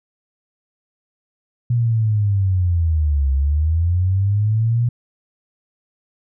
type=linear two-way sweep; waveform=sine; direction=down then up; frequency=121.3 to 66.6 to 121.3 Hz; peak=-14 dBFS; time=1.7-4.89 s; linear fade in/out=5 ms; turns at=3.32 s; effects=none